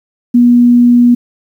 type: tone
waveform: sine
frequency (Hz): 241.8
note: B3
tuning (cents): -36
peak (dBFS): -3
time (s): 0.34-1.15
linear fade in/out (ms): 10
effects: 7-bit